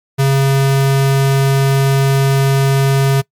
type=tone; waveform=square; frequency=136.5 Hz; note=C#3; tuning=26 cents flat; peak=-10 dBFS; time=0.18-3.22 s; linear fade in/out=20 ms; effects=noise-tail reverb RT60 0.1 s tail -22 dB re dry + MP3 96 kbps